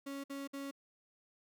35% pulse tone bursts, 277.2 Hz, C#4, in tune, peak -39 dBFS, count 3, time 0.06-0.712 s, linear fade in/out 10 ms, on 180 ms, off 56 ms, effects none

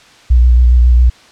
sine tone with vibrato, 60.8 Hz, B1, 26 cents flat, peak -4 dBFS, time 0.3-1.1 s, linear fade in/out 10 ms, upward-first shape square, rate 7.3 Hz, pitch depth 29 cents each way, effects white hiss -42 dBFS RMS until 1.31 s + low-pass 5000 Hz 12 dB/octave

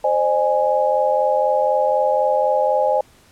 sine chord, Ab major, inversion first, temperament equal with one note detuned, 523.3 / 607.3 / 830.6 Hz, C5 / Eb5 / Ab5, 0 / -42 / 0 cents, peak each -19 dBFS, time 0.04-3.01 s, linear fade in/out 5 ms, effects pink hiss -52 dBFS RMS until 3.31 s + low-pass 12000 Hz 12 dB/octave

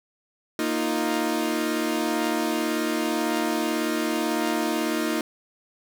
sawtooth chord, Bb suspended fourth, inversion none, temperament equal, 233.1 / 311.1 / 349.2 Hz, Bb3 / Eb4 / F4, 0 / 0 / 0 cents, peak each -25 / -22 / -25 dBFS, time 0.59-5.21 s, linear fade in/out 2 ms, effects 8-bit

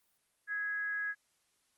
sine tone with frequency modulation, 1661.2 Hz, G#6, in tune, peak -33 dBFS, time 0.47-1.15 s, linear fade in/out 50 ms, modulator 378 Hz, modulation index 0.26, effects white hiss -75 dBFS RMS until 1.77 s + Opus 32 kbps

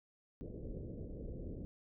pink low-pass noise, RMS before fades -45 dBFS, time 0.41-1.65 s, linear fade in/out 0 ms, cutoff 530 Hz, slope 48 dB/octave, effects none

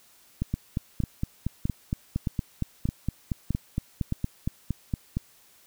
two click trains, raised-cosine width 5 ms, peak -14 / -14 dBFS, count 7 / 21, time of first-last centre 0.42-4.124 / 0.54-5.17 s, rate 1.62 / 4.32 Hz, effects white hiss -58 dBFS RMS until 5.66 s

